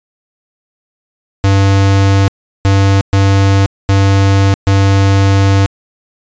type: tone bursts at uneven times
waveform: square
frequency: 98 Hz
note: G2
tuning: in tune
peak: -7 dBFS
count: 5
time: 1.44-2.28 / 2.65-3.01 / 3.13-3.66 / 3.89-4.54 / 4.67-5.66 s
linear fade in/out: 0 ms
effects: resampled to 16000 Hz